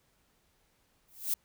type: noise with exponential growth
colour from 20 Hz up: violet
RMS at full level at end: -26 dBFS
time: 1.08-1.34 s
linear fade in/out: 5 ms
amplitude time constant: 55 ms
effects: pink hiss -71 dBFS RMS until 1.44 s